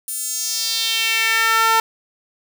sawtooth tone with high-pass filter sweep, 450 Hz, A4, 39 cents sharp, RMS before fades -19 dBFS, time 0.08-1.8 s, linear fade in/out 2 ms, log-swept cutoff 10000 to 1000 Hz, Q 2.5, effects none

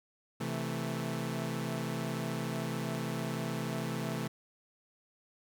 sawtooth chord, A minor, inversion first, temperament equal with one note detuned, 130.81 / 164.15 / 220 Hz, C3 / E3 / A3, 0 / -7 / 0 cents, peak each -34 dBFS, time 0.4-4.28 s, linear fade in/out 10 ms, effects none

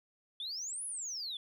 sine exponential two-way sweep, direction up then down, 3391 to 10720 to 3391 Hz, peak -36 dBFS, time 0.4-1.37 s, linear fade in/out 2 ms, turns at 0.85 s, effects tanh soft clip ceiling -34 dBFS

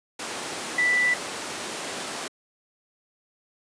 sine tone in noise, 1975.5 Hz, B6, in tune, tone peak -19 dBFS, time 0.78-1.14 s, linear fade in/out 5 ms, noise pink, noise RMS -31 dBFS, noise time 0.19-2.28 s, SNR +9 dB, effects high-pass 300 Hz 12 dB/octave + resampled to 22050 Hz

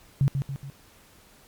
sine tone with echo, 137.8 Hz, C#3, 10 cents flat, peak -17 dBFS, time 0.21-0.28 s, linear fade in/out 0 ms, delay 140 ms, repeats 3, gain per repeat -6 dB, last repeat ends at 0.7 s, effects pink hiss -55 dBFS RMS until 1.47 s + MP3 96 kbps

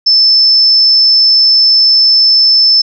sine tone, 5274 Hz, E8, in tune, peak -4 dBFS, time 0.06-2.82 s, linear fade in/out 10 ms, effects none

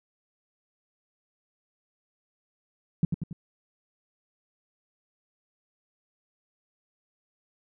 sine tone with echo, 164.81 Hz, E3, in tune, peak -17 dBFS, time 3.03-3.05 s, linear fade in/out 2 ms, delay 93 ms, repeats 3, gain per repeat -5 dB, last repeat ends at 3.329 s, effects none

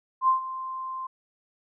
sine tone with ADSR envelope, 1045 Hz, C6, 2 cents flat, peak -16 dBFS, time 0.21-1.07 s, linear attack 71 ms, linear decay 120 ms, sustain -15 dB, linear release 7 ms, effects none

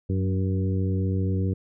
harmonic tone with a mistuned harmonic, 95.1 Hz, F#2, 48 cents sharp, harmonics 1 / 2 / 3 / 4 / 5, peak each -23 / -29 / -33 / -35 / -37 dBFS, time 0.09-1.54 s, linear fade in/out 10 ms, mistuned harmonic 2, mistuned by -26 cents, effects none

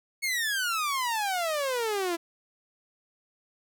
sawtooth exponential sweep, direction down, 2217 to 330 Hz, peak -23 dBFS, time 0.22-2.17 s, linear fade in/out 20 ms, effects none

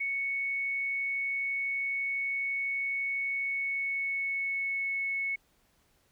sine tone with pitch glide, 2217 to 2203 Hz, C#7 to C#7, 0 to -11 cents, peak -29 dBFS, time 0-5.36 s, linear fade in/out 10 ms, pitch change -11 cents, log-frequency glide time 3.37-4.96 s, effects pink hiss -69 dBFS RMS until 6.11 s

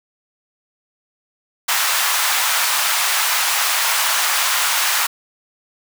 pink high-pass noise, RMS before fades -18 dBFS, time 1.68-5.07 s, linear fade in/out 10 ms, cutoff 890 Hz, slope 24 dB/octave, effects none

